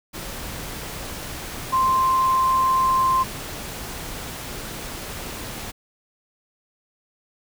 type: tone in noise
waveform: sine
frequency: 1046.5 Hz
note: C6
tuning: in tune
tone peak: -16 dBFS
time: 1.72-3.24 s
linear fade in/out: 20 ms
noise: pink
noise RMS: -33 dBFS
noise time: 0.13-5.72 s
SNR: +14 dB
effects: none